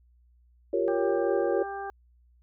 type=chord; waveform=sine; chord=G half-diminished seventh; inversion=third; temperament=equal; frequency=349.2 / 392 / 466.2 / 554.4 Hz; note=F4 / G4 / Bb4 / Db5; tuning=0 / 0 / 0 / 0 cents; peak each=-29 dBFS; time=0.73-1.63 s; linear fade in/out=5 ms
type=harmonic tone; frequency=395.9 Hz; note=G4; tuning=17 cents sharp; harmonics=1 / 2 / 3 / 4; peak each=-38 / -35 / -43 / -42 dBFS; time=0.88-1.9 s; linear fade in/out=0 ms
effects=added 60 Hz sine -58 dBFS peak until 2.42 s